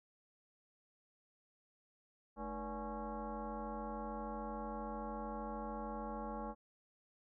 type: tone with frequency modulation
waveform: sine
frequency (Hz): 310.6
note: D#4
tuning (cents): -3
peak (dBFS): -40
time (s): 2.36-6.55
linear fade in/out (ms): 50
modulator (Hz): 264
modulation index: 3
effects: none